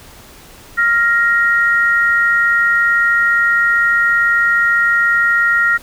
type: tone pair together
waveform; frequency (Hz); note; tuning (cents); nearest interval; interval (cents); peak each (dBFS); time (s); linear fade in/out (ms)
sine; 1396.9 / 1877.6; F6 / A#6; 0 / +12; perfect fourth; 512; -13; 0.77-5.78; 20
effects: pink hiss -40 dBFS RMS until 5.82 s